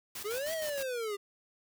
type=noise with tremolo; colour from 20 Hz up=white; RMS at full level=-41 dBFS; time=0.15-0.83 s; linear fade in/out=5 ms; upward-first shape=square; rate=6.4 Hz; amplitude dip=60%
type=linear two-way sweep; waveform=square; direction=up then down; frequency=393.7 to 659.3 to 393.7 Hz; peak=-34 dBFS; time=0.24-1.17 s; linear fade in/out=20 ms; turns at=0.53 s
effects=none